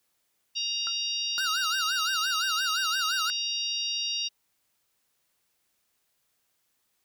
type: harmonic tone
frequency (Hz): 936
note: A#5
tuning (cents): +7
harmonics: 3 / 4 / 5 / 6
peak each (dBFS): -32 / -33 / -34 / -35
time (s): 0.55-4.29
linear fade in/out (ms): 20
type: tone with exponential decay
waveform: triangle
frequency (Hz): 1364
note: F6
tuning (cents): -41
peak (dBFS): -29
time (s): 0.87-0.94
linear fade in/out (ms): 0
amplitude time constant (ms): 15
type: tone with vibrato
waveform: square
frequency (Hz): 1403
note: F6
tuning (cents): +8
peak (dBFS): -29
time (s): 1.38-3.3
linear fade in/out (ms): 0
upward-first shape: sine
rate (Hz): 5.8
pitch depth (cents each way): 190
effects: white hiss -74 dBFS RMS until 7.04 s